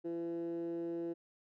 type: tone with band-pass filter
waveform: 15% pulse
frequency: 168.8 Hz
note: E3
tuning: 41 cents sharp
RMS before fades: -39 dBFS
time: 0.04-1.14 s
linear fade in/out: 20 ms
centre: 380 Hz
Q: 9.1
effects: none